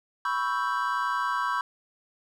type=chord; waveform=triangle; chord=C# half-diminished seventh; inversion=third; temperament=equal; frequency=987.8 / 1108.7 / 1318.5 / 1568 Hz; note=B5 / C#6 / E6 / G6; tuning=0 / 0 / 0 / 0 cents; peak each=-28 / -28 / -31 / -30 dBFS; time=0.25-1.61 s; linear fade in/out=2 ms; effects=none